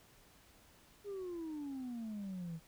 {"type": "exponential sweep", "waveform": "sine", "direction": "down", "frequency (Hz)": [415.3, 159.1], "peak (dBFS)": -38, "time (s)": [1.04, 2.6], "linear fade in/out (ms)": 50, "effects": ["tanh soft clip ceiling -39 dBFS", "pink hiss -64 dBFS RMS until 2.67 s"]}